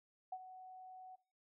sine tone with ADSR envelope, 745 Hz, F#5, 12 cents sharp, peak -39 dBFS, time 0.32-1.16 s, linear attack 6 ms, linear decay 56 ms, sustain -12 dB, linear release 13 ms, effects noise-tail reverb RT60 0.3 s tail -17 dB re dry

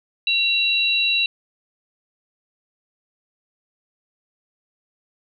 sine tone pair together, 2739 / 3926 Hz, F7 / B7, -34 / -11 cents, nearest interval tritone, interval 623 cents, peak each -19 / -20 dBFS, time 0.27-1.26 s, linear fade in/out 2 ms, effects none

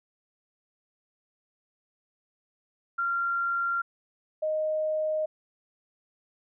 sine tone pair in turn, 1382 / 621 Hz, F6 / D#5, -19 / -3 cents, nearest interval octave + major second, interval 1384 cents, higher first, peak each -25 dBFS, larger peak neither, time 2.98-3.82 / 4.42-5.26 s, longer neither, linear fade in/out 10 ms, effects none

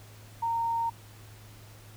sine tone, 922 Hz, A#5, 19 cents flat, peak -26 dBFS, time 0.42-0.9 s, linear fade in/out 10 ms, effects added 106 Hz sine -49 dBFS peak until 1.96 s + pink hiss -54 dBFS RMS until 1.96 s

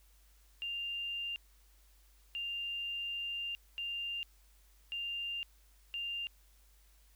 sine tone bursts at uneven times, 2794 Hz, F7, in tune, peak -36 dBFS, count 5, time 0.62-1.36 / 2.35-3.55 / 3.78-4.23 / 4.92-5.43 / 5.94-6.27 s, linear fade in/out 0 ms, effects added 50 Hz sine -62 dBFS peak until 7.15 s + white hiss -69 dBFS RMS until 7.15 s

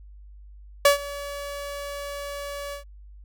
sawtooth tone with ADSR envelope, 570 Hz, C#5, 48 cents sharp, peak -8 dBFS, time 0.85-2.84 s, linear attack 4 ms, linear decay 120 ms, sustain -20 dB, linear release 110 ms, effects added 50 Hz sine -43 dBFS peak until 3.24 s

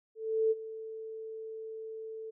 sine tone with ADSR envelope, 442.4 Hz, A4, 9 cents sharp, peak -23 dBFS, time 0.15-2.31 s, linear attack 360 ms, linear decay 31 ms, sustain -16 dB, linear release 16 ms, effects none

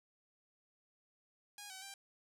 5% pulse tone with pitch steps, 821 / 760 / 788 Hz, G#5 / F#5 / G5, -20 / +46 / +9 cents, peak -36 dBFS, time 1.58-1.94 s, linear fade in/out 2 ms, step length 120 ms, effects none

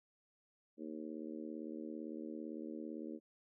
harmonic tone, 77.78 Hz, D#2, in tune, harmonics 3 / 4 / 5 / 6 / 7, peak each -47 / -46 / -51 / -54 / -55 dBFS, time 0.77-3.2 s, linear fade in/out 50 ms, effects none

